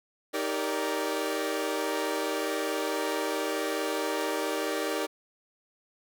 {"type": "chord", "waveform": "sawtooth", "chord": "Eb major seventh", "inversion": "none", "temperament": "equal with one note detuned", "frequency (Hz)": [311.1, 392, 466.2, 577.6], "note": ["Eb4", "G4", "Bb4", "D5"], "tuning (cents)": [0, 0, 0, -29], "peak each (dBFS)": -30, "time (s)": [0.33, 5.07], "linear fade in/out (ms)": 20, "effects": []}